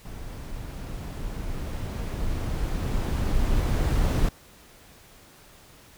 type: noise with level ramp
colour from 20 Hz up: brown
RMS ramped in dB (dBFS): -37 to -21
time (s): 0.05-4.29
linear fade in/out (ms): 5
effects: pink hiss -52 dBFS RMS until 5.97 s